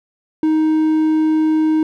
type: tone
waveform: triangle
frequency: 313 Hz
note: D#4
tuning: 10 cents sharp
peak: -10 dBFS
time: 0.43-1.83 s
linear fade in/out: 2 ms
effects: none